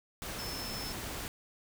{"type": "tone in noise", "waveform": "sine", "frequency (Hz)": 5274, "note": "E8", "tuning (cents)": 0, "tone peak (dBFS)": -41, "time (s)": [0.39, 0.92], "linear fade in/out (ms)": 0, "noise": "pink", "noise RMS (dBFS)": -40, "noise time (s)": [0.22, 1.28], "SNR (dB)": -4, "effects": []}